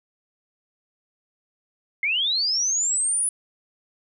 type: linear sweep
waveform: sine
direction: up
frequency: 2082 to 10000 Hz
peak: -20 dBFS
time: 2.03-3.29 s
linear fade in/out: 2 ms
effects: none